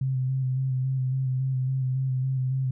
sine tone with vibrato, 130.81 Hz, C3, in tune, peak -23 dBFS, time 0.01-2.71 s, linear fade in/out 5 ms, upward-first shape square, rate 3.6 Hz, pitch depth 23 cents each way, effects none

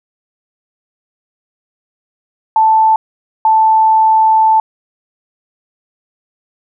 sine tone bursts at uneven times, 880 Hz, A5, in tune, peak -6 dBFS, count 2, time 2.56-2.96 / 3.45-4.6 s, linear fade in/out 2 ms, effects none

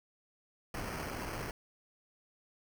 pink noise with sample-and-hold, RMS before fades -40 dBFS, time 0.74-1.51 s, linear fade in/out 2 ms, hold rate 3675 Hz, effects none

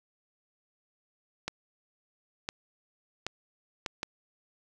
clicks, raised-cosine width 0.2 ms, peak -15 dBFS, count 5, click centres 1.48 / 2.489 / 3.266 / 3.862 / 4.031 s, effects none

